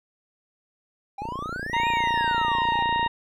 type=exponential two-way sweep; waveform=triangle; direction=up then down; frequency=784 to 2507 to 784 Hz; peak=-29 dBFS; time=1.18-2.83 s; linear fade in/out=5 ms; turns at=1.88 s
type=click train; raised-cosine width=2 ms; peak=-21 dBFS; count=55; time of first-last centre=1.22-3.063 s; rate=29.3 Hz
type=harmonic tone; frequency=932.3 Hz; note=A#5; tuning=in tune; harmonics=1 / 2 / 3 / 4; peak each=-22 / -29 / -34 / -35 dBFS; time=1.73-3.08 s; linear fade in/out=10 ms
effects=none